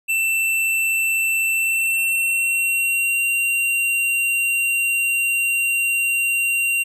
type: tone with pitch glide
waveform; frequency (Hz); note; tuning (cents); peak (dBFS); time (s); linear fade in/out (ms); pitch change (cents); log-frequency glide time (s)
square; 2676 to 2759; E7 to F7; +25 to -22; -18; 0.08-6.84; 20; +53; 1.52-3.22
effects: none